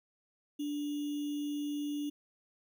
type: tone with sample-and-hold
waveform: sine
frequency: 292.2 Hz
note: D4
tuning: 9 cents flat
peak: -33 dBFS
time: 0.59-2.1 s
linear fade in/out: 10 ms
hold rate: 3150 Hz
effects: none